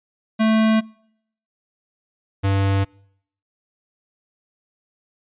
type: tone pair in turn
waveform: square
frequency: 220 / 98 Hz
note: A3 / G2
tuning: 0 / 0 cents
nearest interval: octave + major second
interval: 1400 cents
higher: first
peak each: -15 / -17 dBFS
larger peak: first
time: 0.39-0.81 / 2.43-2.85 s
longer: neither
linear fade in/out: 20 ms
effects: noise-tail reverb RT60 0.7 s tail -26 dB re dry + resampled to 8000 Hz